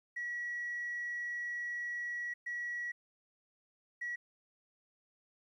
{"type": "tone bursts at uneven times", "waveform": "sine", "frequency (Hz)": 1926, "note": "B6", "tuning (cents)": -44, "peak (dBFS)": -35, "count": 3, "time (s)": [[0.16, 2.34], [2.46, 2.92], [4.01, 4.16]], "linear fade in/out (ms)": 10, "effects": ["tanh soft clip ceiling -32 dBFS", "12-bit"]}